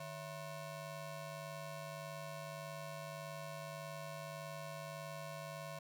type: ring-modulated tone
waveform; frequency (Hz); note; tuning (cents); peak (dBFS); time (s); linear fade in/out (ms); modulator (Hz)
25% pulse; 408.3; G#4; -29; -38; 0-5.79; 5; 255
effects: none